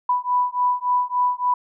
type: beating tone pair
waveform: sine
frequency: 987.8 / 991.3 Hz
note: B5 / B5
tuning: 0 / +6 cents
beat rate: 3.5 Hz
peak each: -21 dBFS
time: 0.09-1.54 s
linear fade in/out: 5 ms
effects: none